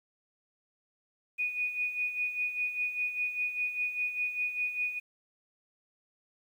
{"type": "tone with tremolo", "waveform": "sine", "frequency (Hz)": 2472, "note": "D#7", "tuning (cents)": -12, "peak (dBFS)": -27, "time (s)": [1.38, 5], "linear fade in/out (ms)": 20, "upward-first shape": "sine", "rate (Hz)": 5, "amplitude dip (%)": 65, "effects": ["10-bit"]}